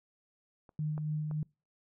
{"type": "clicks", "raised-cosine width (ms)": 1, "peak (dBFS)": [-41, -31, -34], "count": 3, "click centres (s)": [0.692, 0.979, 1.312]}
{"type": "tone with tremolo", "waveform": "sine", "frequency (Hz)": 152.6, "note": "D#3", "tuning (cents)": -33, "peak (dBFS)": -30, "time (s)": [0.79, 1.43], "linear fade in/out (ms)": 2, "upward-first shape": "sine", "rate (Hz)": 3.6, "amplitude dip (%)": 30}
{"effects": ["noise-tail reverb RT60 0.3 s tail -26 dB re dry"]}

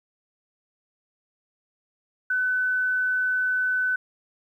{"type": "tone", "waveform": "sine", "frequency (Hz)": 1506, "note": "F#6", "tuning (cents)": 30, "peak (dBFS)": -21, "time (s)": [2.3, 3.96], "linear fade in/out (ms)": 5, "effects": ["10-bit"]}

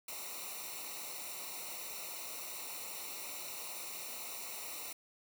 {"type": "noise with comb filter", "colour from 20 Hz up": "white", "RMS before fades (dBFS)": -44, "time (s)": [0.08, 4.93], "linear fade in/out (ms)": 5, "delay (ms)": 0.61, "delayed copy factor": -0.85, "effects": []}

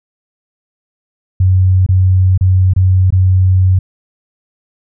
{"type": "tone with dropouts", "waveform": "sine", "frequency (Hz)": 93.1, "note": "F#2", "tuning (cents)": 11, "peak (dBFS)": -6, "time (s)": [1.4, 3.79], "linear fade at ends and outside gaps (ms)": 5, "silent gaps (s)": [[1.864, 1.888], [2.377, 2.409], [2.736, 2.762], [3.105, 3.124]], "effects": []}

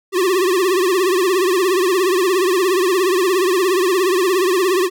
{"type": "tone with vibrato", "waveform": "square", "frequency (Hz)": 369.6, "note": "F#4", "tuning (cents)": -2, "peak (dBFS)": -14, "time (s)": [0.12, 4.9], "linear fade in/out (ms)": 50, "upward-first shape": "triangle", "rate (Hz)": 17, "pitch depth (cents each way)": 140, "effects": []}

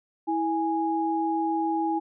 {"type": "tone pair together", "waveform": "sine", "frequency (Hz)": [326.3, 828], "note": ["E4", "G#5"], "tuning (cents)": [-18, -5], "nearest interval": "octave + major third", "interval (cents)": 1613, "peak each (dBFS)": -26, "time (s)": [0.27, 2], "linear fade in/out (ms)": 20, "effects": []}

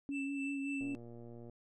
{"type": "tone with vibrato", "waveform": "sine", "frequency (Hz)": 277.2, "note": "C#4", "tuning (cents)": 0, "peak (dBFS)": -36, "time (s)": [0.09, 0.95], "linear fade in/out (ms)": 0, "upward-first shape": "sine", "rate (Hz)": 5.3, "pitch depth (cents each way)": 25}
{"type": "tone with tremolo", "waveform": "triangle", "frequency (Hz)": 2652, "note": "E7", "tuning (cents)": 10, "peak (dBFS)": -39, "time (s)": [0.11, 0.96], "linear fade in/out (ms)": 50, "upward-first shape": "sine", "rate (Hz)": 3.6, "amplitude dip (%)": 60}
{"type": "click train", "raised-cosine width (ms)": 2, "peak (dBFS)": -39, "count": 82, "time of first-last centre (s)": [0.81, 1.496], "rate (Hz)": 118}
{"effects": ["resampled to 24000 Hz"]}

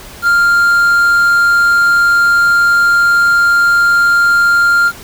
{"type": "tone with quantisation", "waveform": "triangle", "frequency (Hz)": 1396.9, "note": "F6", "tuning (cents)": 0, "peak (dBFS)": -5, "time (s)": [0.22, 4.92], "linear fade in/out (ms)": 50, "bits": 5, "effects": ["pink hiss -33 dBFS RMS until 5.03 s"]}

